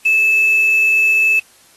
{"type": "tone with quantisation", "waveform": "sine", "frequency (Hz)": 2618, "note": "E7", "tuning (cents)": -13, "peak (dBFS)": -10, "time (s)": [0.05, 1.4], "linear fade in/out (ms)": 10, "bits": 5, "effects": ["white hiss -49 dBFS RMS until 1.76 s", "AAC 32 kbps"]}